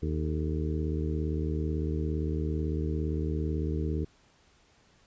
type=harmonic tone with a mistuned harmonic; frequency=77.78 Hz; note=D#2; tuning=in tune; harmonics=1 / 2 / 3 / 4 / 5 / 6; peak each=-30 / -34 / -39 / -36 / -39 / -40 dBFS; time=0.02-4.05 s; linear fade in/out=10 ms; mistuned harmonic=6; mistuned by=-80 cents; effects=pink hiss -63 dBFS RMS until 5.06 s + resampled to 16000 Hz